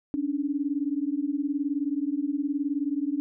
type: beating tone pair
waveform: sine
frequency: 277.2 / 296.2 Hz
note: C#4 / D4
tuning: 0 / +15 cents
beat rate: 19 Hz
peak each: -28 dBFS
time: 0.14-3.2 s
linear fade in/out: 0 ms
effects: none